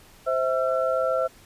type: tone cluster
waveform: sine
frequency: 522 / 650 / 1351 Hz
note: C5 / E5 / E6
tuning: -4 / -24 / +42 cents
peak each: -24 / -25 / -28 dBFS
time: 0.26-1.28 s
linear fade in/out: 20 ms
effects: pink hiss -52 dBFS RMS until 1.45 s + resampled to 32000 Hz